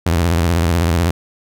sawtooth tone with vibrato, 84.5 Hz, E2, 43 cents sharp, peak -9 dBFS, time 0.06-1.11 s, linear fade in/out 5 ms, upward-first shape sine, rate 16 Hz, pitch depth 140 cents each way, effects none

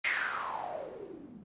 blue noise with low-pass filter sweep, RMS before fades -37 dBFS, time 0.04-1.44 s, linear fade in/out 10 ms, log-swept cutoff 2200 to 200 Hz, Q 6.1, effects resampled to 8000 Hz

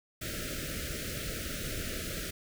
pink band-stop noise, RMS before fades -37 dBFS, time 0.21-2.31 s, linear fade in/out 10 ms, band 650 to 1300 Hz, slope 96 dB/octave, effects none

